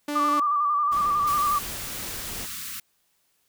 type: tone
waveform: sawtooth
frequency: 293.1 Hz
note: D4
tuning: 3 cents flat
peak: -23 dBFS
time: 0.08-0.4 s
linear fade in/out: 5 ms
type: tone with vibrato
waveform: sine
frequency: 1174.7 Hz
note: D6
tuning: in tune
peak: -20 dBFS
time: 0.15-1.59 s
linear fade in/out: 10 ms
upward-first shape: square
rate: 11 Hz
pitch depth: 37 cents each way
type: noise with tremolo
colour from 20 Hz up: pink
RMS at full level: -38 dBFS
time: 0.91-2.47 s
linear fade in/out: 20 ms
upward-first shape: sine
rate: 2.8 Hz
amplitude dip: 25%
type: band-stop noise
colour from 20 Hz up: white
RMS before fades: -35 dBFS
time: 1.27-2.8 s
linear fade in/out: 5 ms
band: 280 to 1100 Hz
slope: 96 dB/octave
effects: white hiss -69 dBFS RMS until 3.48 s